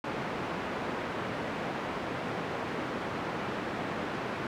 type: band-pass noise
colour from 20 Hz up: pink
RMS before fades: -35 dBFS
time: 0.04-4.47 s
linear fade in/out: 2 ms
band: 180 to 1900 Hz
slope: 12 dB/octave
effects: none